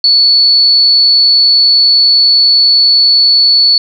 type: tone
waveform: sine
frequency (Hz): 4435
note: C#8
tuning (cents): 0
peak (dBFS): -4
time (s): 0.04-3.78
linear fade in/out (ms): 2
effects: none